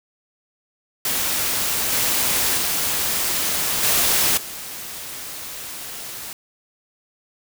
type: noise with level steps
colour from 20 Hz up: white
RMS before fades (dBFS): -22 / -20 / -22 / -18 / -33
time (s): 1.05-6.33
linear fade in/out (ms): 2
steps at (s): 1.92 / 2.57 / 3.83 / 4.37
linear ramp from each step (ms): 5
effects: none